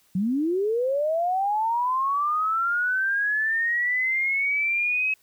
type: linear sweep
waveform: sine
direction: up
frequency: 174.61 to 2566 Hz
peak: -21 dBFS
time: 0.15-5.14 s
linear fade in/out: 5 ms
effects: white hiss -62 dBFS RMS until 5.22 s